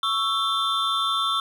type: tone cluster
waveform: triangle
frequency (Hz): 1115 / 1327 / 3196 / 3540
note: C#6 / E6 / G7 / A7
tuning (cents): +10 / +11 / +33 / +10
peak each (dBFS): -25 / -24 / -31 / -24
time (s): 0.03-1.4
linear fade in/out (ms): 2
effects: none